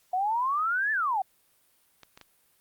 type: exponential two-way sweep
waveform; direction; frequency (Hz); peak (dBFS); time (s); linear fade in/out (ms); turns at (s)
sine; up then down; 715 to 1782 to 734; -24; 0.13-1.22; 5; 0.92
type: clicks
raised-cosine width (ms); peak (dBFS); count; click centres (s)
0.2; -29; 3; 2.033 / 2.175 / 2.213
effects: white hiss -66 dBFS RMS until 2.6 s + Opus 48 kbps